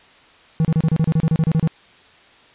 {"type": "tone bursts", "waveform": "triangle", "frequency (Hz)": 160.3, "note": "E3", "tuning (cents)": -48, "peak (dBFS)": -11, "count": 14, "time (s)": [0.6, 1.675], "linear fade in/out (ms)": 0, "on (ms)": 48, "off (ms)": 31, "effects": ["white hiss -49 dBFS RMS until 2.54 s", "resampled to 8000 Hz"]}